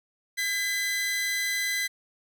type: tone pair together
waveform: sawtooth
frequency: 1617.8 / 2011 Hz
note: G#6 / B6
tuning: -46 / +31 cents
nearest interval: major third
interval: 377 cents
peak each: -32 / -23 dBFS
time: 0.37-1.88 s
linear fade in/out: 20 ms
effects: none